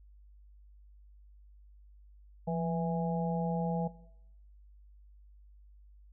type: harmonic tone with a mistuned harmonic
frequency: 164.81 Hz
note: E3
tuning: in tune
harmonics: 1 / 3 / 4 / 5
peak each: -32 / -37 / -38 / -39 dBFS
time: 2.47-3.88 s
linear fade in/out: 10 ms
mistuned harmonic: 1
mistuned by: +73 cents
effects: noise-tail reverb RT60 0.8 s tail -19 dB re dry + added 50 Hz sine -54 dBFS peak until 6.12 s